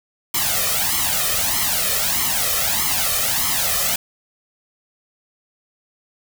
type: noise with flanger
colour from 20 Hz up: white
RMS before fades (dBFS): -20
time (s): 0.34-3.96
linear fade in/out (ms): 5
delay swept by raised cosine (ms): 0.95 to 1.65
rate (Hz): 1.6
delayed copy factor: +0.9
effects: none